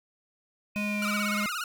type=linear sweep; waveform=sine; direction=down; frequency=2508 to 2093 Hz; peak=-32 dBFS; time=0.75-1.5 s; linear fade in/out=20 ms
type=tone; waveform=square; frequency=207.7 Hz; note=G#3; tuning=in tune; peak=-30 dBFS; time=0.76-1.46 s; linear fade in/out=0 ms
type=tone with vibrato; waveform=sawtooth; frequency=1337 Hz; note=E6; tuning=24 cents sharp; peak=-27 dBFS; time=1.02-1.64 s; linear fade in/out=2 ms; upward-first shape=sine; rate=17 Hz; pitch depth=160 cents each way
effects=none